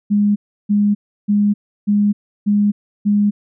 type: tone bursts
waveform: sine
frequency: 205.8 Hz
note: G#3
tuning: 16 cents flat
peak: -11 dBFS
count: 6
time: 0.1-3.31 s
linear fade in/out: 20 ms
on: 260 ms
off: 330 ms
effects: none